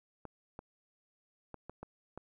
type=clicks; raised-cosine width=1 ms; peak=-30 dBFS; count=6; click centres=0.253 / 0.591 / 1.543 / 1.696 / 1.83 / 2.176 s; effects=12-bit